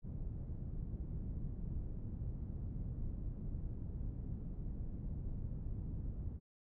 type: low-pass noise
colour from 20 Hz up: pink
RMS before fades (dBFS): -42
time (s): 0.02-6.4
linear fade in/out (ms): 50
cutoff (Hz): 160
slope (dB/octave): 12
effects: none